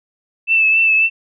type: tone with vibrato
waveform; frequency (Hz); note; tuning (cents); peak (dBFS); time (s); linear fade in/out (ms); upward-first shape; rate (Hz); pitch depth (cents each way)
sine; 2637; E7; 0; -10; 0.47-1.1; 50; triangle; 3.7; 33
effects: none